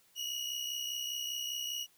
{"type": "tone pair together", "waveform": "30% pulse", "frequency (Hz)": [2867, 2932], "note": ["F7", "F#7"], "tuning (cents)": [45, -16], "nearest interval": "unison", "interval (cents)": 39, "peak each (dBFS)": [-35, -36], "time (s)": [0.15, 1.87], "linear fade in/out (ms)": 50, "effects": ["white hiss -67 dBFS RMS until 1.97 s"]}